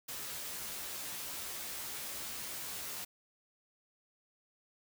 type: noise with comb filter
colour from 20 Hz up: white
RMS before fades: -42 dBFS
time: 0.08-3.05 s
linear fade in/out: 10 ms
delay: 14 ms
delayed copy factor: +0.7
effects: none